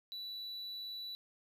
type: tone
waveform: triangle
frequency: 3951 Hz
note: B7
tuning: in tune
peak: -40 dBFS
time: 0.12-1.15 s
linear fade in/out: 0 ms
effects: none